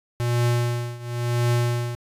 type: tone with tremolo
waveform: square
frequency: 120 Hz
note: B2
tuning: 49 cents flat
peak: -18 dBFS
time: 0.2-1.95 s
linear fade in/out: 0 ms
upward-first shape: triangle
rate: 0.95 Hz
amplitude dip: 90%
effects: resampled to 32000 Hz